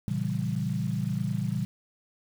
sine chord, A# diminished seventh, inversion none, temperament equal with one note detuned, 116.54 / 138.59 / 167.69 / 196 Hz, A#2 / C#3 / E3 / G3, 0 / 0 / +30 / 0 cents, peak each -32 dBFS, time 0.08-1.65 s, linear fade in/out 0 ms, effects 8-bit

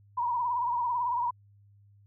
sine tone with vibrato, 968 Hz, B5, 35 cents flat, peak -26 dBFS, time 0.17-1.31 s, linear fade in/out 10 ms, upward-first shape sine, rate 18 Hz, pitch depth 69 cents each way, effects added 101 Hz sine -56 dBFS peak until 2.06 s

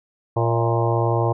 harmonic tone with a mistuned harmonic, 116.54 Hz, A#2, in tune, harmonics 1 / 3 / 4 / 5 / 6 / 7 / 8 / 9, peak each -20 / -25 / -26 / -27 / -28 / -28 / -29 / -30 dBFS, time 0.36-1.33 s, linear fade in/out 10 ms, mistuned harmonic 6, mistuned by -54 cents, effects none

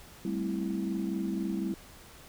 sine chord, A minor seventh, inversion third, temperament equal, 196 / 220 / 261.6 / 329.6 Hz, G3 / A3 / C4 / E4, 0 / 0 / 0 / 0 cents, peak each -32 / -37 / -37 / -34 dBFS, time 0.25-1.74 s, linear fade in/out 2 ms, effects tanh soft clip ceiling -21 dBFS + pink hiss -52 dBFS RMS until 2.28 s

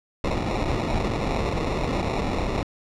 pink noise with sample-and-hold, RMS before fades -25 dBFS, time 0.24-2.63 s, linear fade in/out 2 ms, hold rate 1575 Hz, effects low-pass 5000 Hz 12 dB/octave

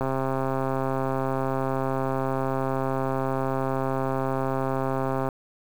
click train, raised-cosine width 1 ms, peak -13 dBFS, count 703, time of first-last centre 0.01-5.288 s, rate 133 Hz, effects 7-bit

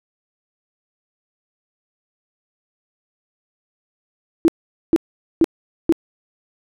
sine tone bursts, 329.2 Hz, E4, 2 cents flat, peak -9 dBFS, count 4, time 4.45-5.924 s, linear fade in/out 0 ms, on 31 ms, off 450 ms, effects none

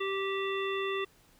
harmonic tone with a mistuned harmonic, 390 Hz, G4, 9 cents flat, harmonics 1 / 3 / 5 / 7 / 9, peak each -32 / -37 / -39 / -40 / -42 dBFS, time 0-1.05 s, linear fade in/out 10 ms, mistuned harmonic 7, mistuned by -17 cents, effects pink hiss -63 dBFS RMS until 1.39 s

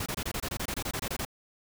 pink noise bursts, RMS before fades -33 dBFS, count 15, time 0-1.251 s, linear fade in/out 5 ms, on 61 ms, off 24 ms, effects none

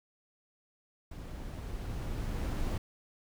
brown noise with level ramp, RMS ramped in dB -43 to -32 dBFS, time 1.11-2.78 s, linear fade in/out 5 ms, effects none

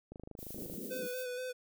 click train, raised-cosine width 2 ms, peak -33 dBFS, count 17, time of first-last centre 0.12-0.738 s, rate 25.9 Hz
violet noise with tremolo, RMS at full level -46 dBFS, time 0.37-1.27 s, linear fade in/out 50 ms, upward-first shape sine, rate 8.8 Hz, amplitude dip 30%
pink band-pass noise, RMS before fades -45 dBFS, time 0.54-1.08 s, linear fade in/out 20 ms, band 180 to 510 Hz, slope 48 dB/octave
square tone with vibrato, 502 Hz, B4, 28 cents sharp, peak -38 dBFS, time 0.9-1.53 s, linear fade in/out 20 ms, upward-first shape square, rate 4.2 Hz, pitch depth 23 cents each way
effects none

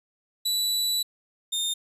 sawtooth tone pair in turn, 3951 / 3641 Hz, B7 / A#7, 0 / -41 cents, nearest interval minor second, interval 141 cents, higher first, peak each -20 / -22 dBFS, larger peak first, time 0.45-1.03 / 1.52-1.74 s, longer first, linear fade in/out 10 ms, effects resampled to 32000 Hz

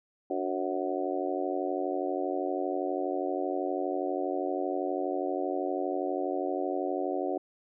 harmonic tone with a mistuned harmonic, 92.5 Hz, F#2, in tune, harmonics 3 / 4 / 5 / 6 / 7 / 8, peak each -35 / -33 / -39 / -36 / -37 / -36 dBFS, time 0.3-7.38 s, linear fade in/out 5 ms, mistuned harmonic 3, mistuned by +82 cents, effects none

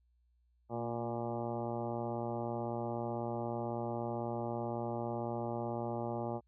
harmonic tone with a mistuned harmonic, 118.1 Hz, A#2, 23 cents sharp, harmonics 1 / 2 / 3 / 4 / 5 / 6 / 7 / 8 / 9 / 10, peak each -42 / -42 / -42 / -45 / -42 / -46 / -43 / -52 / -54 / -54 dBFS, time 0.69-6.41 s, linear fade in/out 50 ms, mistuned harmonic 2, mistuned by -29 cents, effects added 60 Hz sine -69 dBFS peak until 6.47 s

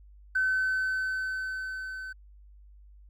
triangle tone with level ramp, 1524 Hz, G6, 49 cents flat, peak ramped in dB -19 to -35 dBFS, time 0.35-2.13 s, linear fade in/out 10 ms, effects tanh soft clip ceiling -21 dBFS + added 50 Hz sine -50 dBFS peak until 3.09 s

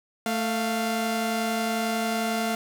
sawtooth tone pair together, 221.7 / 696.2 Hz, A3 / F5, +13 / -6 cents, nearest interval octave + minor sixth, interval 1981 cents, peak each -23 / -24 dBFS, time 0.26-2.55 s, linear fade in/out 2 ms, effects none

